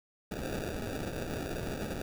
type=noise with sample-and-hold; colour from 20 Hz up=blue; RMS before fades=-37 dBFS; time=0.31-2.02 s; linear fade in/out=5 ms; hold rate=1050 Hz; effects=none

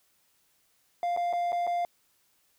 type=tone with dropouts; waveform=triangle; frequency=698.5 Hz; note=F5; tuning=in tune; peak=-24 dBFS; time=1.03-1.85 s; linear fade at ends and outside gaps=1 ms; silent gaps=1.165-1.173 / 1.328-1.334 / 1.521-1.528 / 1.668-1.674 s; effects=white hiss -69 dBFS RMS until 2.58 s

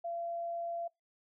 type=tone; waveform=sine; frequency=682 Hz; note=F5; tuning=41 cents flat; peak=-35 dBFS; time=0.04-0.88 s; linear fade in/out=10 ms; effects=noise-tail reverb RT60 0.2 s tail -25 dB re dry

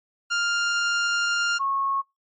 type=tone pair in turn; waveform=sawtooth / sine; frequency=1400 / 1095.1 Hz; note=F6 / C#6; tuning=+4 / -21 cents; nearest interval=major third; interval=425 cents; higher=first; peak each=-18 / -22 dBFS; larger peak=first; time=0.3-1.59 / 1.59-2.02 s; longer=first; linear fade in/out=20 ms; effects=noise-tail reverb RT60 0.2 s tail -23 dB re dry + MP3 32 kbps

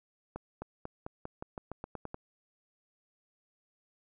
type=accelerating click train; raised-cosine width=1 ms; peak=-25 dBFS; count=12; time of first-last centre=0.36-2.144 s; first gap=260 ms; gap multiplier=0.9; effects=none

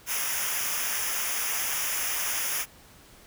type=noise with comb filter; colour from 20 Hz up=white; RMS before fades=-29 dBFS; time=0.06-2.66 s; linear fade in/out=50 ms; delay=0.24 ms; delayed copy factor=-0.85; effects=pink hiss -53 dBFS RMS until 3.26 s

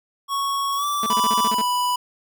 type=tone with pitch glide; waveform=square; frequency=1108.7 to 1162.5 Hz; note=C#6 to D6; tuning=0 to -18 cents; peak=-22 dBFS; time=0.28-1.53 s; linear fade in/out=50 ms; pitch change=+82 cents; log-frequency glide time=0.76-0.85 s
type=noise with tremolo; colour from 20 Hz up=violet; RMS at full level=-37 dBFS; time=0.72-1.57 s; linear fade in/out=5 ms; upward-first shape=sine; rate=20 Hz; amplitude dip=35%
type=tone bursts; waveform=sawtooth; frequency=220 Hz; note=A3; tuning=in tune; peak=-22 dBFS; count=9; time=1.03-1.614 s; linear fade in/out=2 ms; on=32 ms; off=37 ms
type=tone; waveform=square; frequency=987.8 Hz; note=B5; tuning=in tune; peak=-20 dBFS; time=1.1-1.96 s; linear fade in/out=5 ms
effects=none

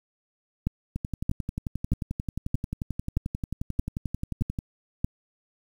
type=two click trains; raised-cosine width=5 ms; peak=-17 / -12 dBFS; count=42 / 8; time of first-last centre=0.96-4.588 / 0.67-5.045 s; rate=11.3 / 1.6 Hz; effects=8-bit

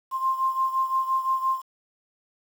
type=beating tone pair; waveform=sine; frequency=1053 / 1058.8 Hz; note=C6 / C6; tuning=+11 / +20 cents; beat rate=5.8 Hz; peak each=-23 / -28 dBFS; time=0.11-1.62 s; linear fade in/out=50 ms; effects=8-bit

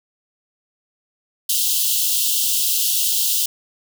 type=high-pass noise; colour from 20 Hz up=white; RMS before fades=-19 dBFS; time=1.49-3.46 s; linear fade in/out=5 ms; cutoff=2800 Hz; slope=96 dB/octave; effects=none

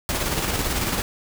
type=noise with tremolo; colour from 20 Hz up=pink; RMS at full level=-23 dBFS; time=0.09-1.02 s; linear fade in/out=0 ms; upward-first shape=square; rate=18 Hz; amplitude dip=35%; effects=none

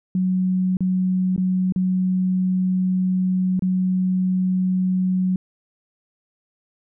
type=tone with dropouts; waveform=sine; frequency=185 Hz; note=F#3; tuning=in tune; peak=-17 dBFS; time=0.15-5.36 s; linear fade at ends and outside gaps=2 ms; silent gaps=0.77-0.806 / 1.363-1.378 / 1.723-1.76 / 3.594-3.622 s; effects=none

